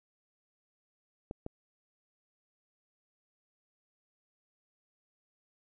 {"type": "clicks", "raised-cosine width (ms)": 2, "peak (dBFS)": -25, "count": 2, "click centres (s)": [1.311, 1.464], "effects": []}